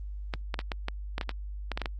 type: clicks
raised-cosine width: 0.3 ms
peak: -15 dBFS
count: 12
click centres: 0.338 / 0.542 / 0.591 / 0.718 / 0.884 / 1.181 / 1.212 / 1.293 / 1.717 / 1.775 / 1.817 / 1.858 s
effects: added 50 Hz sine -35 dBFS peak until 1.99 s + Opus 32 kbps